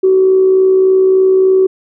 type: tone with amplitude modulation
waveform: sine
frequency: 378 Hz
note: F#4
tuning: 37 cents sharp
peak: -4 dBFS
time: 0.03-1.67 s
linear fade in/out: 10 ms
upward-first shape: sine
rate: 63.4 Hz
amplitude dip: 30%
effects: tanh soft clip ceiling 0 dBFS